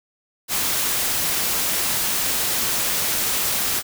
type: noise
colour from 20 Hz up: white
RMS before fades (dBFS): -22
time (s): 0.48-3.83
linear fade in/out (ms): 50
effects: none